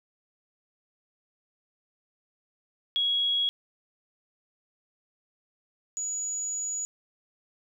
sine tone pair in turn, 3322 / 6855 Hz, G#7 / A8, 0 / -46 cents, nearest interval octave + minor second, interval 1254 cents, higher second, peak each -23 / -29 dBFS, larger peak first, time 2.96-3.49 / 5.97-6.85 s, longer second, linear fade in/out 0 ms, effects 10-bit

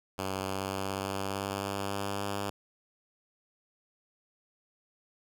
5% pulse tone with pitch steps, 95.8 / 96.47 / 97.14 / 97.81 / 98.49 / 99.18 / 99.87 / 100.56 Hz, G2 / G2 / G2 / G2 / G2 / G2 / G2 / G2, -39 / -27 / -15 / -3 / +9 / +21 / +33 / +45 cents, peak -21 dBFS, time 0.18-2.5 s, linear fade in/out 5 ms, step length 290 ms, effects none

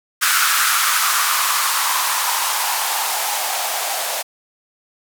violet noise with band-pass filter sweep, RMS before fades -19 dBFS, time 0.21-4.23 s, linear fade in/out 20 ms, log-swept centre 1400 to 670 Hz, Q 4.5, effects none

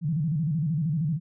sine tone with vibrato, 155.8 Hz, D#3, 3 cents sharp, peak -23 dBFS, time 0.01-1.2 s, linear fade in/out 50 ms, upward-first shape square, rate 13 Hz, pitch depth 140 cents each way, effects none

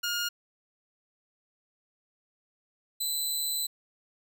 15% pulse tone pair in turn, 1422 / 4012 Hz, F6 / B7, +31 / +26 cents, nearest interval octave + tritone, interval 1795 cents, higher second, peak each -22 dBFS, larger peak neither, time 0.03-0.29 / 3-3.67 s, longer second, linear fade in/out 10 ms, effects none

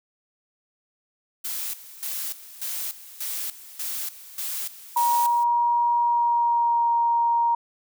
blue noise with tremolo, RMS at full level -30 dBFS, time 1.44-5.44 s, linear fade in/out 10 ms, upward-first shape square, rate 1.7 Hz, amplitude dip 80%
sine tone with pitch glide, 950 to 937.5 Hz, A#5 to A#5, +33 to +10 cents, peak -18 dBFS, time 4.96-7.55 s, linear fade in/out 5 ms, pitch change -23 cents, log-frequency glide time 5.99-6.92 s
effects none

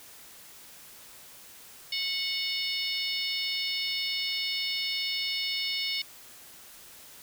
harmonic tone with a mistuned harmonic, 733 Hz, F#5, 16 cents flat, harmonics 3 / 4 / 5 / 6 / 7, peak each -35 / -35 / -35 / -35 / -35 dBFS, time 1.92-6.02 s, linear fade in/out 5 ms, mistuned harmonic 7, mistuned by +51 cents, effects white hiss -50 dBFS RMS until 7.22 s

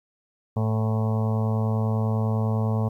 harmonic tone, 110 Hz, A2, in tune, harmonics 1 / 2 / 4 / 5 / 6 / 7 / 8 / 9 / 10, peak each -22 / -28 / -34 / -36 / -38 / -39 / -40 / -41 / -42 dBFS, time 0.56-2.89 s, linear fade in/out 10 ms, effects 10-bit

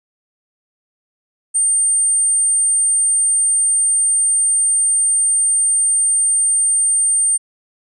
sine tone, 8790 Hz, C#9, 16 cents flat, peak -12 dBFS, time 1.54-7.38 s, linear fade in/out 20 ms, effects none

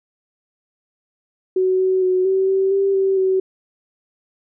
sine tone with pitch steps, 373 / 375.3 / 369.3 / 381.9 / 384.6 / 392.5 / 385.9 / 378.2 Hz, F#4 / F#4 / F#4 / G4 / G4 / G4 / G4 / F#4, +14 / +25 / -3 / -45 / -33 / +2 / -27 / +38 cents, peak -14 dBFS, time 1.56-3.4 s, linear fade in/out 5 ms, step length 230 ms, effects none

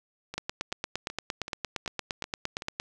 two click trains, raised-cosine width 0.2 ms, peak -20 / -13 dBFS, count 7 / 22, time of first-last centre 0.34-2.621 / 0.38-2.799 s, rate 2.63 / 8.68 Hz, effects none

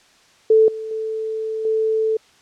sine tone with level steps, 440 Hz, A4, in tune, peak -9 / -26 / -22 / -16 dBFS, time 0.5-2.17 s, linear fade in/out 5 ms, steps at 0.68 / 0.91 / 1.65 s, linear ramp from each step 2 ms, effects white hiss -53 dBFS RMS until 2.41 s + low-pass 6000 Hz 12 dB/octave

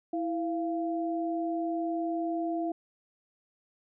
sine tone pair together, 329 / 690 Hz, E4 / F5, -3 / -21 cents, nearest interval octave + minor second, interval 1282 cents, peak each -30 / -33 dBFS, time 0.13-2.72 s, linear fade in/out 5 ms, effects none

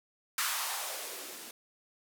violet noise with band-pass filter sweep, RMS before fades -37 dBFS, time 0.38-1.51 s, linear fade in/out 2 ms, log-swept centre 1400 to 240 Hz, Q 2.5, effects none

